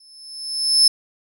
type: tone with exponential growth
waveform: 35% pulse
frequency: 5250 Hz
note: E8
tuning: 8 cents flat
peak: -6 dBFS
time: 0-0.88 s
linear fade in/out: 5 ms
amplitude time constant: 190 ms
effects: none